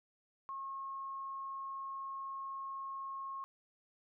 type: tone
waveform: sine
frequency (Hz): 1084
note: C#6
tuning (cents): -39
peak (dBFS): -40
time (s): 0.49-3.44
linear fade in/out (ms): 0
effects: none